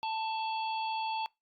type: harmonic tone with a mistuned harmonic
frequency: 886 Hz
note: A5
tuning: 12 cents sharp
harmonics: 1 / 3 / 4 / 5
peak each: -32 / -42 / -44 / -46 dBFS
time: 0.03-1.26 s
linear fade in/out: 0 ms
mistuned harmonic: 4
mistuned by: -98 cents
effects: noise-tail reverb RT60 0.2 s tail -23 dB re dry + Opus 48 kbps